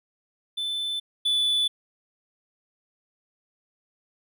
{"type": "tone pair in turn", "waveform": "triangle", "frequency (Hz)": [3520, 3474], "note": ["A7", "A7"], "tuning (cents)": [0, -23], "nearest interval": "unison", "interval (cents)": 23, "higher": "first", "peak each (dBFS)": [-25, -19], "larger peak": "second", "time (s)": [[0.57, 1], [1.25, 1.68]], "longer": "neither", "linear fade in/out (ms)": 10, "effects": []}